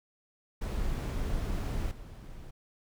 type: noise with level steps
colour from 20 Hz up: brown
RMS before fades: -32 / -45 dBFS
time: 0.61-2.51 s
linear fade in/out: 10 ms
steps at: 1.91 s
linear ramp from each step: 5 ms
effects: none